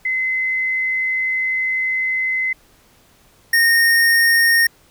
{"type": "tone pair in turn", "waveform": ["sine", "square"], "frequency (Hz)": [2048, 1845.8], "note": ["C7", "A#6"], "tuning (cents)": [-38, -18], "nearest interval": "major second", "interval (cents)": 180, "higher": "first", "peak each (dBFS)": [-17, -12], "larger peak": "second", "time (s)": [[0.05, 2.53], [3.53, 4.67]], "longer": "first", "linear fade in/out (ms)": 5, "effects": ["pink hiss -53 dBFS RMS until 4.9 s"]}